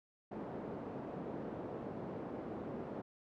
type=band-pass noise; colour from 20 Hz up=pink; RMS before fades=-44 dBFS; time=0.31-3.02 s; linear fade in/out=10 ms; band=210 to 590 Hz; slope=12 dB/octave; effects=none